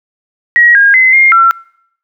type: tone with pitch steps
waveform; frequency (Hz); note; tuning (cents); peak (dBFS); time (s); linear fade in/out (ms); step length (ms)
sine; 1903 / 1625 / 2045 / 2123 / 1353; A#6 / G#6 / C7 / C7 / E6; +35 / -38 / -40 / +25 / +45; -3; 0.56-1.51; 0; 190
effects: noise-tail reverb RT60 0.7 s tail -25 dB re dry